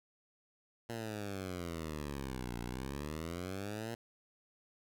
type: exponential two-way sweep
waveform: 10% pulse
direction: down then up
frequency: 118.1 to 58.27 to 118.1 Hz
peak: -31 dBFS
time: 0.89-3.95 s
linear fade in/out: 5 ms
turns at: 2.59 s
effects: none